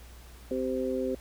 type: harmonic tone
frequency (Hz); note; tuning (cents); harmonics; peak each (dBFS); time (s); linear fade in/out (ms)
129.6; C3; -16; 2 / 3 / 4; -32 / -32 / -32; 0.51-1.15; 2
effects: added 60 Hz sine -47 dBFS peak until 1.2 s + pink hiss -54 dBFS RMS until 1.2 s